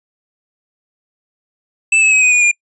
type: tone with pitch steps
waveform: square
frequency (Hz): 2637 / 2590 / 2544 / 2499 / 2455 / 2411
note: E7 / E7 / D#7 / D#7 / D#7 / D7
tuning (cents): 0 / -31 / +38 / +7 / -24 / +45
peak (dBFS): -9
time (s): 1.92-2.514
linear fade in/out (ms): 5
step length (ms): 99
effects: noise-tail reverb RT60 0.1 s tail -26 dB re dry + resampled to 22050 Hz